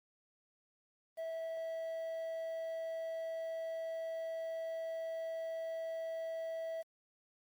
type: tone with quantisation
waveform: triangle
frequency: 653 Hz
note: E5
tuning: 17 cents flat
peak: -36 dBFS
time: 1.17-6.83 s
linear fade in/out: 20 ms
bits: 10
effects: Opus 32 kbps